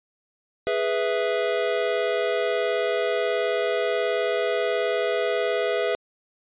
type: chord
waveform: square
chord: E major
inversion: first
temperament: equal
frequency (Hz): 415.3 / 493.9 / 659.3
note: G#4 / B4 / E5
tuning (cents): 0 / 0 / 0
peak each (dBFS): -27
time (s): 0.67-5.95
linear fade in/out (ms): 0
effects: resampled to 8000 Hz